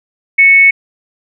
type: tone with frequency modulation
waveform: sine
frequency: 2209 Hz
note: C#7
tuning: 7 cents flat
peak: -3 dBFS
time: 0.38-0.71 s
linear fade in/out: 10 ms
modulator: 355 Hz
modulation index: 0.2
effects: none